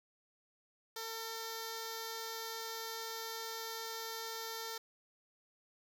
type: tone with notch filter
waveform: 5% pulse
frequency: 451.2 Hz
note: A4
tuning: 44 cents sharp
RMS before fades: -43 dBFS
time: 0.96-4.78 s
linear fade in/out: 5 ms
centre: 2600 Hz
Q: 1.4
effects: none